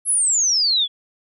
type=exponential sweep; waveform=sine; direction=down; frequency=11175 to 3322 Hz; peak=-15 dBFS; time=0.05-0.88 s; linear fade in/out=50 ms; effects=none